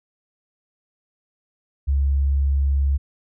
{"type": "tone", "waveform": "sine", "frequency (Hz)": 69.3, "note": "C#2", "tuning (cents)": 0, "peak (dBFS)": -16, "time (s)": [1.87, 2.98], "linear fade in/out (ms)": 20, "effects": []}